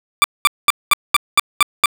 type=tone bursts; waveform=20% pulse; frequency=1174.7 Hz; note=D6; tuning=in tune; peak=-3 dBFS; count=8; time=0.22-1.858 s; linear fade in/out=0 ms; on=21 ms; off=210 ms; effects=none